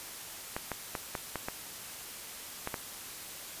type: clicks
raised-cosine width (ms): 0.5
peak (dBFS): -18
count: 8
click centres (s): 0.565 / 0.717 / 0.952 / 1.152 / 1.357 / 1.485 / 2.674 / 2.742
effects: white hiss -44 dBFS RMS until 3.6 s + resampled to 32000 Hz